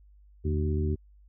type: harmonic tone with a mistuned harmonic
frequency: 75.7 Hz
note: D#2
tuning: 47 cents flat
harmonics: 1 / 2 / 3 / 4 / 5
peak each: -26 / -34 / -35 / -38 / -34 dBFS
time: 0.44-0.96 s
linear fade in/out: 20 ms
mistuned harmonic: 1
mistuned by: +140 cents
effects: added 50 Hz sine -53 dBFS peak until 1.28 s